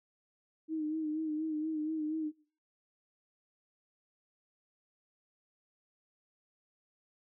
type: tone with vibrato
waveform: sine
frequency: 311.1 Hz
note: D#4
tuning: in tune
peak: -32 dBFS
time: 0.68-2.32 s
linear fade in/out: 50 ms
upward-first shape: sine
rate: 4.2 Hz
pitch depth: 46 cents each way
effects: noise-tail reverb RT60 0.5 s tail -25 dB re dry